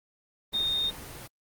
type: tone in noise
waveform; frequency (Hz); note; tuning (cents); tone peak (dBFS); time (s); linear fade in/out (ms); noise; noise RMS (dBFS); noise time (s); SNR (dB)
sine; 3679; A#7; -24; -25; 0.53-0.91; 20; pink; -42; 0.52-1.28; +14
effects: Opus 24 kbps